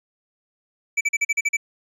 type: tone bursts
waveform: square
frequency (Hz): 2312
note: D7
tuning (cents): -28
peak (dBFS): -18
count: 8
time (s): 0.97-1.57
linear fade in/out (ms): 10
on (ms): 40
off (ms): 40
effects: resampled to 24000 Hz + 10-bit